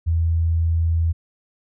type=tone; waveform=sine; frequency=82.6 Hz; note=E2; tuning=4 cents sharp; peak=-16 dBFS; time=0.06-1.13 s; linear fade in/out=20 ms; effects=none